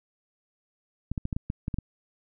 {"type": "clicks", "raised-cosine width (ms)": 5, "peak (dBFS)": -17, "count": 9, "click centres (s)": [1.116, 1.178, 1.254, 1.328, 1.365, 1.501, 1.681, 1.742, 1.786], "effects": []}